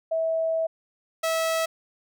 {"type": "tone pair in turn", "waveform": ["sine", "sawtooth"], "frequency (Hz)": [650, 650], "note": ["E5", "E5"], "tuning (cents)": [-24, -24], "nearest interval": "unison", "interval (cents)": 0, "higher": "neither", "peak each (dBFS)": [-22, -19], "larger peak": "second", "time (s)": [[0.11, 0.67], [1.23, 1.66]], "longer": "first", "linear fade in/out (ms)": 10, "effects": []}